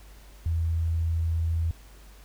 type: tone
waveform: sine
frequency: 82.41 Hz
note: E2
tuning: in tune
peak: -23 dBFS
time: 0.46-1.71 s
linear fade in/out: 0 ms
effects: added 50 Hz sine -47 dBFS peak until 2.24 s + pink hiss -55 dBFS RMS until 2.24 s